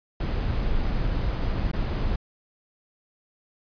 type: noise with dropouts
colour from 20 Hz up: brown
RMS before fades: -25 dBFS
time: 0.2-2.16 s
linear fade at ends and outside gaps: 5 ms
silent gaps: 1.716-1.732 s
effects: resampled to 11025 Hz